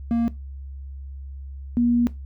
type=tone pair in turn; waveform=triangle / sine; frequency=232.9 / 239.3 Hz; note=A#3 / A#3; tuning=-1 / +46 cents; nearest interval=unison; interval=47 cents; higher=second; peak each=-16 dBFS; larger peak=neither; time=0.11-0.28 / 1.77-2.07 s; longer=second; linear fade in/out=0 ms; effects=noise-tail reverb RT60 0.2 s tail -17 dB re dry + added 68 Hz sine -33 dBFS peak until 2.25 s